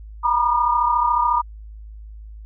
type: tone cluster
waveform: sine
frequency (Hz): 943 / 977 / 1212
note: A#5 / B5 / D#6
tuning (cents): +20 / -19 / -46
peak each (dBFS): -20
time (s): 0.23-1.42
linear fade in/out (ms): 20
effects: added 53 Hz sine -35 dBFS peak until 2.45 s